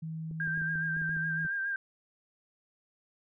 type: tone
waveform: sine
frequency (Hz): 160.3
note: E3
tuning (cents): -48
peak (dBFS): -35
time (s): 0.02-1.47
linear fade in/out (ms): 10
type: clicks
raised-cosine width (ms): 3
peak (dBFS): -36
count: 10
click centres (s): 0.312 / 0.474 / 0.575 / 0.617 / 0.756 / 0.967 / 1.017 / 1.093 / 1.167 / 1.45
type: tone with vibrato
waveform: sine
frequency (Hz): 1593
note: G6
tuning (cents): +27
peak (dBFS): -30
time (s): 0.4-1.76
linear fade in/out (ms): 2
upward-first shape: sine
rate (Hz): 7.2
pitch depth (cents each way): 37
effects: none